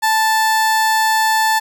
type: tone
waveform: 30% pulse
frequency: 880 Hz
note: A5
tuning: in tune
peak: -10 dBFS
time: 0.02-1.6 s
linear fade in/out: 20 ms
effects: none